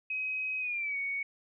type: tone with pitch glide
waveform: sine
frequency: 2532 to 2230 Hz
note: D#7 to C#7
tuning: +30 to +10 cents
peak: -31 dBFS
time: 0.1-1.23 s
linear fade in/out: 5 ms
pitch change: -220 cents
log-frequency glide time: 0.6-0.97 s
effects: none